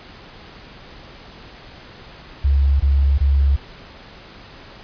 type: tone bursts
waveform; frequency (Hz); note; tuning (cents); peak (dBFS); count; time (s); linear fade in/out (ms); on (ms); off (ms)
sine; 69.3; C#2; 0; -12; 3; 2.44-3.564; 10; 360; 22
effects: pink hiss -41 dBFS RMS until 4.83 s + resampled to 11025 Hz